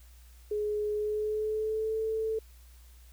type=tone with pitch glide; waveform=sine; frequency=420 to 441.4 Hz; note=G#4 to A4; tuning=+19 to +5 cents; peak=-28 dBFS; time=0.51-2.39 s; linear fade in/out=5 ms; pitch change=+86 cents; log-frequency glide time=0.93-1.99 s; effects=added 60 Hz sine -51 dBFS peak until 3.12 s + white hiss -62 dBFS RMS until 3.12 s